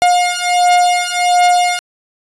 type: beating tone pair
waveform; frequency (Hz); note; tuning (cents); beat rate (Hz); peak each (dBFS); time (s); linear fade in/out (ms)
45% pulse; 712 / 713.4; F5 / F5; +33 / +37; 1.4; -13; 0.02-1.79; 0
effects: resampled to 24000 Hz